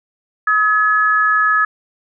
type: tone pair together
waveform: sine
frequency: 1275 / 1701.9 Hz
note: D#6 / G#6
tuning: +42 / +42 cents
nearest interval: perfect fourth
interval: 500 cents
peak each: -14 dBFS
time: 0.47-1.65 s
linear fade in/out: 5 ms
effects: none